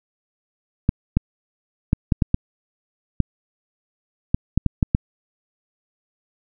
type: clicks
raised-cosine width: 5 ms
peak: -3 dBFS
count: 12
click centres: 0.891 / 1.17 / 1.931 / 2.122 / 2.222 / 2.344 / 3.203 / 4.345 / 4.576 / 4.663 / 4.828 / 4.949 s
effects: none